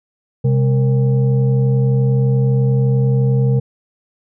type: tone with frequency modulation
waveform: sine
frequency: 131.2 Hz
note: C3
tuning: 5 cents sharp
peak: -11 dBFS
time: 0.44-3.6 s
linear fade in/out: 10 ms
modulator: 334 Hz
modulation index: 0.55
effects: none